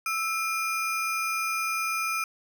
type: ring-modulated tone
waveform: square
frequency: 1864.7 Hz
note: A#6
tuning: in tune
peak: -24 dBFS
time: 0.06-2.24 s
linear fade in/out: 2 ms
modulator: 547 Hz
effects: 9-bit